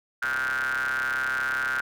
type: ring-modulated tone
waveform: 45% pulse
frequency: 65.41 Hz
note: C2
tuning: in tune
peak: -22 dBFS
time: 0.22-1.81 s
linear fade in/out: 5 ms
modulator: 1490 Hz
effects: none